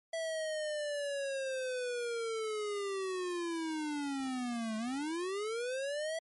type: linear two-way sweep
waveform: square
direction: down then up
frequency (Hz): 659.3 to 215 to 659.3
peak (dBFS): -35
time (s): 0.13-6.19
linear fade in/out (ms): 5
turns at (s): 4.77
effects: MP3 48 kbps